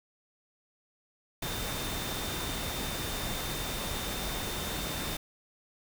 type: tone in noise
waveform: sine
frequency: 3616 Hz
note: A7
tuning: 47 cents sharp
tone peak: -42 dBFS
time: 1.42-5.17 s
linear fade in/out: 5 ms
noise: pink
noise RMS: -35 dBFS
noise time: 1.42-5.17 s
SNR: -10 dB
effects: none